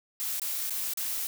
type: noise with dropouts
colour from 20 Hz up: blue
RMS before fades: -32 dBFS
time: 0.2-1.27 s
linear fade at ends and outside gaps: 0 ms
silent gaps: 0.397-0.418 / 0.697-0.706 / 0.936-0.973 s
effects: none